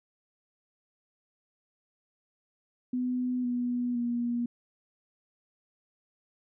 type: tone with pitch steps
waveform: sine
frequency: 250.3 / 244.6 / 239 Hz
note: B3 / B3 / A#3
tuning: +23 / -16 / +43 cents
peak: -27 dBFS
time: 2.93-4.46 s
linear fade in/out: 5 ms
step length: 510 ms
effects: none